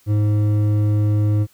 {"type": "tone with hard clipping", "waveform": "sine", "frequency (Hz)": 104.9, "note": "G#2", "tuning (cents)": 18, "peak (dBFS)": -16, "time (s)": [0.06, 1.47], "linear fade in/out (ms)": 50, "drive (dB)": 8, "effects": ["white hiss -56 dBFS RMS until 1.53 s"]}